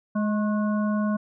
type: harmonic tone with a mistuned harmonic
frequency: 210 Hz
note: G#3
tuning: 19 cents sharp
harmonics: 1 / 3 / 5 / 7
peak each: -22 / -32 / -34 / -38 dBFS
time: 0.15-1.17 s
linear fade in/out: 10 ms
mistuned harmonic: 5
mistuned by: +48 cents
effects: none